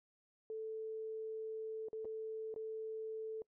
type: tone with dropouts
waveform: sine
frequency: 440 Hz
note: A4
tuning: in tune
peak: -40 dBFS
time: 0.5-3.42 s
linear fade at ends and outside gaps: 1 ms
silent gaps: 1.885-1.93 / 2.047-2.053 / 2.541-2.561 s
effects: noise-tail reverb RT60 0.1 s tail -25 dB re dry